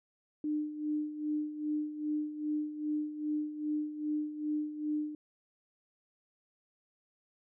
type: tone with tremolo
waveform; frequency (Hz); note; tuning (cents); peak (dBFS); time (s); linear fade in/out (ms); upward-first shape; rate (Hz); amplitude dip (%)
sine; 301.5; D4; +46; -29; 0.44-5.15; 2; sine; 2.5; 70
effects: none